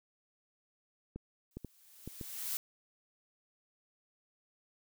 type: clicks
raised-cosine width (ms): 3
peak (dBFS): -29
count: 5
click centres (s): 1.16 / 1.57 / 1.647 / 2.076 / 2.212
type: noise with exponential growth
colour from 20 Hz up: blue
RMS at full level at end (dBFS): -35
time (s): 1.51-2.57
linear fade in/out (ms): 1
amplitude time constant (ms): 230
effects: none